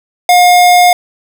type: tone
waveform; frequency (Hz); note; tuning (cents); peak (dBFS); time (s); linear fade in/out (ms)
square; 714; F5; +38; -4; 0.29-0.93; 2
effects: none

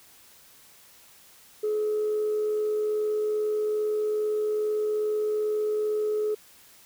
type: tone with amplitude modulation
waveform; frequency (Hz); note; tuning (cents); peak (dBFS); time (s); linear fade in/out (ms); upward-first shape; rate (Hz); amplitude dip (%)
sine; 425.5; G#4; +42; -21; 1.63-6.35; 10; sine; 82.4; 30
effects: tanh soft clip ceiling -20 dBFS + white hiss -54 dBFS RMS until 6.85 s

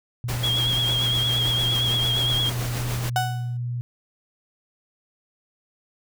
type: tone with pitch glide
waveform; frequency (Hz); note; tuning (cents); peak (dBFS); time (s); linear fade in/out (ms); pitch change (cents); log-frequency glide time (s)
sine; 120 to 121.32; B2 to B2; -49 to -30; -25; 0.24-3.81; 0; +19; 1.64-2.88
type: noise with tremolo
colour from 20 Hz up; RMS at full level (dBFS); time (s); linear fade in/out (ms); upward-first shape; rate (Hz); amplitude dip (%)
pink; -30; 0.28-3.1; 10; sine; 6.9; 35
type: tone with vibrato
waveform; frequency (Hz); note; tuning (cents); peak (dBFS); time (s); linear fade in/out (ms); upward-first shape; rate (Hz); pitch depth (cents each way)
sine; 3282; G#7; -21; -21; 0.43-2.5; 10; triangle; 8.7; 48
type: tone with exponential decay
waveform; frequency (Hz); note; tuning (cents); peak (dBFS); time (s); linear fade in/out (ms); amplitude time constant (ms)
35% pulse; 743; F#5; +7; -16; 3.16-3.57; 1; 87
effects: none

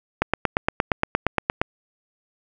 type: click train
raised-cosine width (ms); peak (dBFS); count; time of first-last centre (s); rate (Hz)
0.5; -3; 13; 0.22-1.615; 8.6
effects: none

